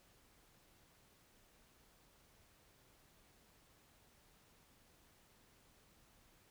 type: silence
effects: pink hiss -69 dBFS RMS until 6.5 s